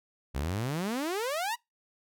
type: exponential sweep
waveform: sawtooth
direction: up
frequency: 61.74 to 987.8 Hz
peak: -26 dBFS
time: 0.34-1.56 s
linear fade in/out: 20 ms
effects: noise-tail reverb RT60 0.2 s tail -26 dB re dry